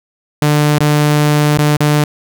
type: tone with dropouts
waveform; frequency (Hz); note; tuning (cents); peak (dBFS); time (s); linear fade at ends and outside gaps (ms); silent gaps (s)
sawtooth; 148.8; D3; +23; -5; 0.42-2.04; 2; 0.785-0.805 / 1.574-1.586 / 1.768-1.805
effects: none